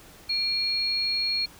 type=tone pair together; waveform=sine; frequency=2371 / 4303 Hz; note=D7 / C8; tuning=+16 / +48 cents; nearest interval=minor seventh; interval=1032 cents; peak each=-32 / -24 dBFS; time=0.29-1.46 s; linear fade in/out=10 ms; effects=pink hiss -50 dBFS RMS until 1.59 s